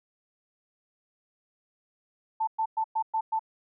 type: tone bursts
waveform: sine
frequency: 885 Hz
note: A5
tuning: 10 cents sharp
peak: -24 dBFS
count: 6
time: 2.4-3.394 s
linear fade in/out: 10 ms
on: 74 ms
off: 110 ms
effects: none